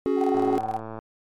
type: chord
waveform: triangle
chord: C# suspended fourth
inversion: none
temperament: equal with one note detuned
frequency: 277.2 / 370 / 421.8 Hz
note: C#4 / F#4 / G#4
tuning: 0 / 0 / +27 cents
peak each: -23 dBFS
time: 0.06-0.58 s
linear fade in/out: 0 ms
type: tone with tremolo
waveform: sine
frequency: 763 Hz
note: G5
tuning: 47 cents flat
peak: -23 dBFS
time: 0.16-0.81 s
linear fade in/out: 50 ms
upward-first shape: square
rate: 19 Hz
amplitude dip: 80%
type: click train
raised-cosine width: 1 ms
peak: -22 dBFS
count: 72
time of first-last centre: 0.35-0.99 s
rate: 111 Hz
effects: MP3 64 kbps